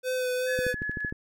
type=tone with vibrato; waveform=square; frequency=506 Hz; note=B4; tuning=42 cents sharp; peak=-27 dBFS; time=0.03-0.75 s; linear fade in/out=50 ms; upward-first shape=sine; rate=2.6 Hz; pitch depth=18 cents each way
type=tone with tremolo; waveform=sine; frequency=1700 Hz; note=G#6; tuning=40 cents sharp; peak=-29 dBFS; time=0.46-1.13 s; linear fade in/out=50 ms; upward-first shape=square; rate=5.5 Hz; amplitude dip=35%
type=click train; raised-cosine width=3 ms; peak=-21 dBFS; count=8; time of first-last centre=0.59-1.124 s; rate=13.1 Hz
effects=none